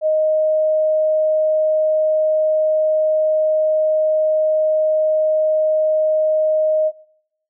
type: tone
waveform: sine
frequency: 622.3 Hz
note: D#5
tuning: in tune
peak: -13 dBFS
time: 0.01-6.92 s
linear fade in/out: 50 ms
effects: noise-tail reverb RT60 0.8 s tail -23 dB re dry